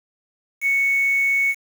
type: tone with quantisation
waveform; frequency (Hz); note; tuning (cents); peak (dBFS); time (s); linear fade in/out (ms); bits
sine; 2216; C#7; -1; -16; 0.61-1.55; 50; 6
effects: none